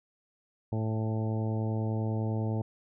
harmonic tone with a mistuned harmonic, 110 Hz, A2, in tune, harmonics 1 / 2 / 3 / 4 / 5 / 6 / 7 / 8, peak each -29 / -35 / -39 / -41 / -43 / -45 / -46 / -47 dBFS, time 0.72-2.62 s, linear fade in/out 5 ms, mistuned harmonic 7, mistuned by +15 cents, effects none

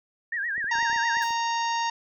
sine tone with vibrato, 1746 Hz, A6, 14 cents flat, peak -26 dBFS, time 0.32-1.24 s, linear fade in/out 5 ms, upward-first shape sine, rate 8.4 Hz, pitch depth 170 cents each way
clicks, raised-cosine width 2 ms, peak -34 dBFS, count 10, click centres 0.58 / 0.643 / 0.755 / 0.786 / 0.827 / 0.899 / 0.929 / 0.962 / 1.171 / 1.307 s
harmonic tone, 928 Hz, A#5, 8 cents flat, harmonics 1 / 2 / 3 / 4 / 5 / 6 / 7, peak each -25 / -33 / -37 / -39 / -40 / -38 / -41 dBFS, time 0.71-1.9 s, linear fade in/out 5 ms
white noise with exponential decay, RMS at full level -43 dBFS, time 1.22-1.47 s, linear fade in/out 0 ms, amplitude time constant 54 ms
effects none

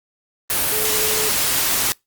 sine tone in noise, 431.7 Hz, A4, 33 cents flat, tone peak -26 dBFS, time 0.72-1.29 s, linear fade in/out 0 ms, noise white, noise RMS -19 dBFS, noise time 0.5-1.92 s, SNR -10 dB, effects noise-tail reverb RT60 0.2 s tail -26 dB re dry + Opus 32 kbps

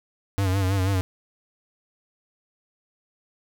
square tone with vibrato, 95.7 Hz, G2, 41 cents flat, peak -21 dBFS, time 0.38-1.01 s, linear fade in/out 0 ms, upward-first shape sine, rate 6.2 Hz, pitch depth 69 cents each way, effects none

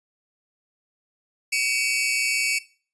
sawtooth tone cluster, 2266 / 2544 / 2670 Hz, C#7 / D#7 / E7, +37 / +38 / +22 cents, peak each -20 / -25 / -24 dBFS, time 1.52-2.59 s, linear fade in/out 10 ms, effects noise-tail reverb RT60 0.4 s tail -19 dB re dry + resampled to 24000 Hz

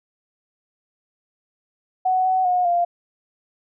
sine tone with pitch steps, 744 / 749 / 723 / 696 Hz, F#5 / F#5 / F#5 / F5, +9 / +21 / -40 / -6 cents, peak -16 dBFS, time 2.05-2.85 s, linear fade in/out 10 ms, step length 200 ms, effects none

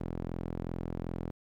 sawtooth tone with band-pass filter, 42.64 Hz, F1, 41 cents flat, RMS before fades -37 dBFS, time 0-1.31 s, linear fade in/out 10 ms, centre 260 Hz, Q 0.64, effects 11-bit

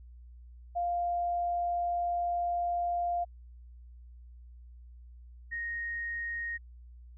sine tone pair in turn, 698.5 / 1864.8 Hz, F5 / A#6, 0 / 0 cents, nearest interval octave + perfect fourth, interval 1700 cents, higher second, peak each -28 / -33 dBFS, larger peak first, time 0.75-3.25 / 5.51-6.58 s, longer first, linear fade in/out 20 ms, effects added 60 Hz sine -48 dBFS peak until 7.17 s

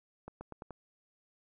accelerating click train, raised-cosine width 1 ms, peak -30 dBFS, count 5, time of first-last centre 0.28-0.707 s, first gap 130 ms, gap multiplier 0.87, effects none

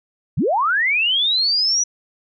sine linear sweep, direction up, 89.5 to 5920 Hz, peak -15 dBFS, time 0.37-1.84 s, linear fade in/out 10 ms, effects none

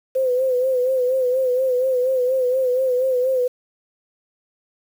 sine tone with vibrato, 511 Hz, C5, 41 cents flat, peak -16 dBFS, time 0.15-3.48 s, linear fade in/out 10 ms, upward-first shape sine, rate 4.2 Hz, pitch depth 61 cents each way, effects 7-bit

